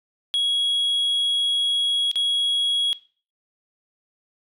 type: tone with dropouts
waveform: sine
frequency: 3322 Hz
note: G#7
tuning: in tune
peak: -16 dBFS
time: 0.34-2.93 s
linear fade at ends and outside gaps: 0 ms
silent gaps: 2.114-2.157 s
effects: noise-tail reverb RT60 0.4 s tail -19 dB re dry + tanh soft clip ceiling -18 dBFS